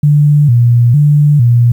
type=tone with vibrato; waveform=sine; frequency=132.7 Hz; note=C3; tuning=25 cents sharp; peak=-4 dBFS; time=0.03-1.72 s; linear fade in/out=5 ms; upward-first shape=square; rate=1.1 Hz; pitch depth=180 cents each way; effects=7-bit